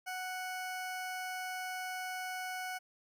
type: tone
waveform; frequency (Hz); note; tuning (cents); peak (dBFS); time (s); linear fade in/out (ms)
20% pulse; 740; F#5; 0; -33; 0.06-2.79; 20
effects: none